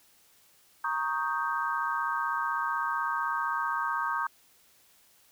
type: chord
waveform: sine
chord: Eb dominant seventh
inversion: second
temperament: equal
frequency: 932.3 / 1108.7 / 1244.5 / 1568 Hz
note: Bb5 / Db6 / Eb6 / G6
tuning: 0 / 0 / 0 / 0 cents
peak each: -33 dBFS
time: 0.84-4.27 s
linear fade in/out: 5 ms
effects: white hiss -62 dBFS RMS until 5.31 s